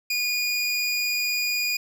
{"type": "tone", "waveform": "25% pulse", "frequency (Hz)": 2446, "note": "D#7", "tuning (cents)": -30, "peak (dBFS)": -19, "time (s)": [0.1, 1.77], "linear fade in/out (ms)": 5, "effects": []}